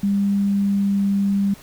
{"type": "tone with pitch glide", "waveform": "sine", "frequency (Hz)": [200, 198.73], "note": ["G3", "G3"], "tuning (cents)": [35, 24], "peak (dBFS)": -16, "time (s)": [0.03, 1.54], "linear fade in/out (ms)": 5, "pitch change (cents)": -11, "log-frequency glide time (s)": [0.48, 1.04], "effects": ["pink hiss -45 dBFS RMS until 1.62 s"]}